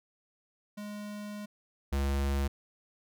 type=tone pair in turn; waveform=square; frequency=207.7 / 69.31 Hz; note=G#3 / C#2; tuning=0 / 0 cents; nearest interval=octave + perfect fifth; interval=1900 cents; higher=first; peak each=-39 / -28 dBFS; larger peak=second; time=0.77-1.46 / 1.92-2.48 s; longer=first; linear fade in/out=10 ms; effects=none